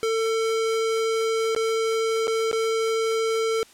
square tone with dropouts, 447.9 Hz, A4, 31 cents sharp, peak -22 dBFS, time 0.03-3.63 s, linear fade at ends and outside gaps 0 ms, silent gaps 1.549-1.563 / 2.271-2.279 / 2.514-2.529 s, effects white hiss -51 dBFS RMS until 3.73 s + low-pass 9000 Hz 12 dB/octave

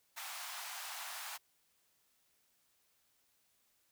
pink high-pass noise, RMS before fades -45 dBFS, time 0.16-1.38 s, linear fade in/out 20 ms, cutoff 730 Hz, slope 48 dB/octave, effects white hiss -75 dBFS RMS until 3.91 s

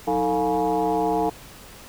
sine tone with frequency modulation, 577 Hz, D5, 31 cents flat, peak -19 dBFS, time 0.07-1.3 s, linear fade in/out 10 ms, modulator 131 Hz, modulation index 2.4, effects pink hiss -44 dBFS RMS until 1.88 s

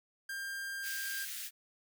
45% pulse tone, 1596 Hz, G6, 31 cents sharp, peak -38 dBFS, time 0.29-1.25 s, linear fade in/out 5 ms
white high-pass noise, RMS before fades -42 dBFS, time 0.82-1.51 s, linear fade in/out 50 ms, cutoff 1500 Hz, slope 48 dB/octave
effects none

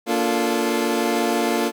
25% pulse chord, Bb major seventh, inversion none, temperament equal with one note detuned, 233.1 / 289.1 / 349.2 / 440 Hz, Bb3 / D4 / F4 / A4, 0 / -27 / 0 / 0 cents, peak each -20 / -22 / -20 / -23 dBFS, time 0.06-1.72 s, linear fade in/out 50 ms, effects none

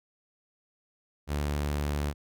sawtooth tone, 73 Hz, D2, 10 cents flat, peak -24 dBFS, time 1.27-2.14 s, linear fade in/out 50 ms, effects none

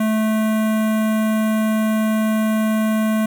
square tone with notch filter, 217.9 Hz, A3, 17 cents flat, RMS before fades -18 dBFS, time 0-3.26 s, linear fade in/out 5 ms, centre 4700 Hz, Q 0.77, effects 8-bit

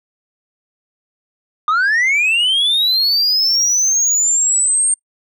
sine linear sweep, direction up, 1192 to 8700 Hz, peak -9 dBFS, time 1.68-4.94 s, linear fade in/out 2 ms, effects noise-tail reverb RT60 0.1 s tail -25 dB re dry + tanh soft clip ceiling -11 dBFS

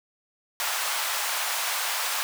pink high-pass noise, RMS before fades -28 dBFS, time 0.6-2.23 s, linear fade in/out 0 ms, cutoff 780 Hz, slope 24 dB/octave, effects none

